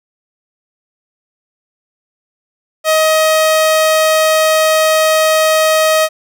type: tone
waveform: sawtooth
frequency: 630 Hz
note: D#5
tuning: 21 cents sharp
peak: -5 dBFS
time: 2.84-6.09 s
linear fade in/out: 50 ms
effects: none